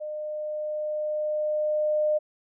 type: tone with level ramp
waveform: sine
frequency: 607 Hz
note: D#5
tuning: 43 cents flat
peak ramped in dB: -31 to -20 dBFS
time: 0-2.19 s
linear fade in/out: 20 ms
effects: none